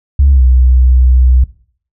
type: tone with pitch glide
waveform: sine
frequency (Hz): 69.3 to 63.18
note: C#2 to B1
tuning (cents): 0 to +40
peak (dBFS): -3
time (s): 0.19-1.44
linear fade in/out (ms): 5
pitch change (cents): -160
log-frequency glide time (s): 0.31-0.42
effects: noise-tail reverb RT60 0.5 s tail -19 dB re dry + tanh soft clip ceiling 0 dBFS